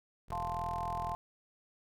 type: tone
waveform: 15% pulse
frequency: 41.85 Hz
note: E1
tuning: 27 cents sharp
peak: -35 dBFS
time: 0.28-1.15 s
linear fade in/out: 20 ms
type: chord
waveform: sine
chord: F major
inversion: none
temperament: equal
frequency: 698.5 / 880 / 1046.5 Hz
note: F5 / A5 / C6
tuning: 0 / 0 / 0 cents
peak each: -39 dBFS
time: 0.32-1.15 s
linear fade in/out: 0 ms
effects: none